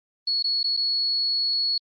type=tone with dropouts; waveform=sine; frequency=4370 Hz; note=C#8; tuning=26 cents flat; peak=-21 dBFS; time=0.27-1.78 s; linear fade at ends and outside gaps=5 ms; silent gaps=0.426-0.441 / 0.631-0.641 / 0.767-0.772 s; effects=Opus 24 kbps